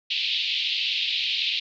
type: band-pass noise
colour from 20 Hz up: white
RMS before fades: -26 dBFS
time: 0.1-1.6 s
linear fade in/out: 10 ms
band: 2500 to 4100 Hz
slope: 48 dB/octave
effects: none